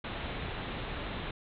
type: low-pass noise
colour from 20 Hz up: pink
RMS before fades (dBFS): -38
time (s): 0.04-1.31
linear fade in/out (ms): 5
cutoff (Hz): 3900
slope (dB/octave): 96
effects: none